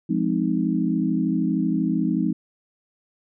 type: chord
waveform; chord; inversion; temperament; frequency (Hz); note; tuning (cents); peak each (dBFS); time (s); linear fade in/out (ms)
sine; F minor seventh; none; equal with one note detuned; 174.61 / 207.7 / 259.2 / 311.1; F3 / Ab3 / C4 / Eb4; 0 / 0 / -16 / 0; -25; 0.09-2.33; 10
effects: none